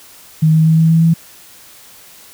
sine tone with pitch steps, 157.4 / 158.86 / 160.34 / 161.83 / 163.33 / 164.84 Hz, D#3 / D#3 / E3 / E3 / E3 / E3, +20 / +36 / -48 / -32 / -16 / 0 cents, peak -7 dBFS, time 0.42-1.14 s, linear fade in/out 10 ms, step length 120 ms, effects white hiss -41 dBFS RMS until 2.33 s

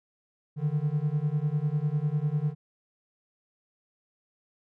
triangle beating tone pair, 144.4 / 154.4 Hz, D3 / D#3, -29 / -13 cents, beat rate 10 Hz, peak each -26 / -26 dBFS, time 0.56-2.55 s, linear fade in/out 50 ms, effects none

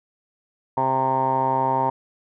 10% pulse tone with low-pass filter, 132.1 Hz, C3, 17 cents sharp, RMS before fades -21 dBFS, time 0.77-1.9 s, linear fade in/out 5 ms, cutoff 940 Hz, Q 9.9, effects none

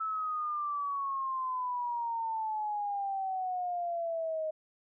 sine exponential sweep, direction down, 1314 to 622.3 Hz, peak -31 dBFS, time 0-4.51 s, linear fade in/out 10 ms, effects none

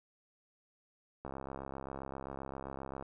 click train, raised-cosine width 1 ms, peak -28 dBFS, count 121, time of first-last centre 1.25-3.025 s, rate 67.6 Hz, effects none

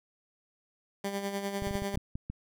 15% pulse tone with tremolo, 198.9 Hz, G3, 25 cents sharp, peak -24 dBFS, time 1.04-1.96 s, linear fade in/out 5 ms, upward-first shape sine, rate 10 Hz, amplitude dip 55%
clicks, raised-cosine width 5 ms, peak -24 dBFS, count 9, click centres 1.622 / 1.671 / 1.71 / 1.754 / 1.821 / 1.944 / 1.974 / 2.155 / 2.3 s
effects none

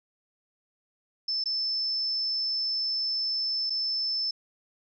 sine tone with dropouts, 5274 Hz, E8, in tune, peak -26 dBFS, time 1.28-4.31 s, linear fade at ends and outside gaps 5 ms, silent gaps 1.44-1.457 / 3.698-3.703 s, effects none

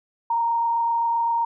sine tone with frequency modulation, 930 Hz, A#5, 4 cents flat, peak -19 dBFS, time 0.3-1.45 s, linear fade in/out 5 ms, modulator 27.7 Hz, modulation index 0.37, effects none

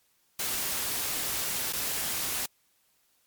white noise with dropouts, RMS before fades -31 dBFS, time 0.39-2.46 s, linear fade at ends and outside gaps 5 ms, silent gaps 1.725-1.732 s, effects white hiss -69 dBFS RMS until 3.26 s + MP3 96 kbps

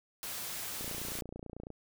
white noise, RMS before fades -40 dBFS, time 0.23-1.21 s, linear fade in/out 0 ms
click train, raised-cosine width 2 ms, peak -30 dBFS, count 27, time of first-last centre 0.81-1.703 s, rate 29.1 Hz
effects none

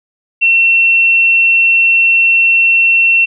sine tone, 2710 Hz, E7, 47 cents sharp, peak -6 dBFS, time 0.41-3.26 s, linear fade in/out 20 ms, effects none

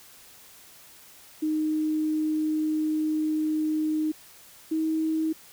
sine tone pair in turn, 309.6 / 317.2 Hz, D#4 / D#4, -9 / +33 cents, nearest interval unison, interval 42 cents, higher second, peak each -23 dBFS, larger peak neither, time 1.42-4.12 / 4.71-5.33 s, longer first, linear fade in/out 10 ms, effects white hiss -51 dBFS RMS until 5.52 s

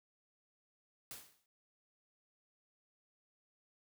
white noise with exponential decay, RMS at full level -45 dBFS, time 1.11-1.46 s, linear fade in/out 1 ms, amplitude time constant 75 ms, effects none

